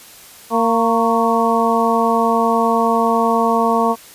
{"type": "harmonic tone with a mistuned harmonic", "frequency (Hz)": 230, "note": "A#3", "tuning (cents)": -23, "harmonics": [1, 2, 3, 4, 5], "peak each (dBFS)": [-19, -19, -19, -19, -19], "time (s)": [0.5, 3.96], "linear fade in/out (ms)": 50, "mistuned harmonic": 5, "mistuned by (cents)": -59, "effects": ["white hiss -41 dBFS RMS until 4.14 s", "resampled to 32000 Hz"]}